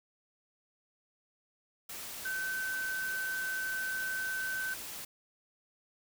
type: tone in noise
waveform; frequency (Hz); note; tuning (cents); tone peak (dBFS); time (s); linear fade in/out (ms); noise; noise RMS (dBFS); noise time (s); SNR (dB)
sine; 1533; G6; -39; -33; 2.25-4.74; 5; white; -43; 1.89-5.05; +7
effects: none